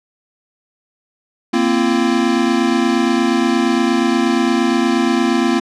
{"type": "chord", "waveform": "square", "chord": "Bb suspended second", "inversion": "none", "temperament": "equal with one note detuned", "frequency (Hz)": [233.1, 261.6, 340.3], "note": ["Bb3", "C4", "F4"], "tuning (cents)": [0, 0, -45], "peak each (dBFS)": -18, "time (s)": [1.53, 5.6], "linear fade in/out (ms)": 10, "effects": ["low-pass 6000 Hz 12 dB/octave"]}